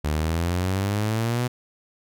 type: exponential sweep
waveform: sawtooth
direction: up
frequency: 73.6 to 125.3 Hz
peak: -18 dBFS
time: 0.04-1.48 s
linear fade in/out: 10 ms
effects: none